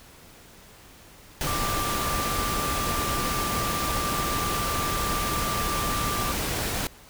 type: tone in noise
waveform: sine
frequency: 1180 Hz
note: D6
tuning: 8 cents sharp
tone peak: -29 dBFS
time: 1.47-6.32 s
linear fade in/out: 0 ms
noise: pink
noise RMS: -28 dBFS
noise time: 1.41-6.87 s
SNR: -4 dB
effects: pink hiss -50 dBFS RMS until 7.09 s